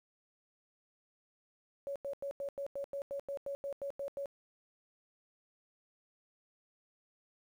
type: tone bursts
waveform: sine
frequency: 559 Hz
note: C#5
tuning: 14 cents sharp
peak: -36 dBFS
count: 14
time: 1.87-4.258 s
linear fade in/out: 0 ms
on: 87 ms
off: 90 ms
effects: 11-bit